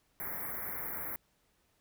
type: band-stop noise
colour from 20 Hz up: white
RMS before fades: -39 dBFS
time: 0.2-1.16 s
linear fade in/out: 0 ms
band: 2200 to 11000 Hz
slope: 96 dB/octave
effects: pink hiss -73 dBFS RMS until 1.8 s